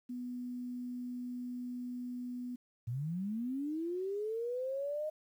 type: tone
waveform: sine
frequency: 246.9 Hz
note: B3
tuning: in tune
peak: -38 dBFS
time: 0.09-2.56 s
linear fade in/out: 10 ms
type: linear sweep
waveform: sine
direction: up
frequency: 111.3 to 622.3 Hz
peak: -34 dBFS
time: 2.87-5.1 s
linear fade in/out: 10 ms
effects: 11-bit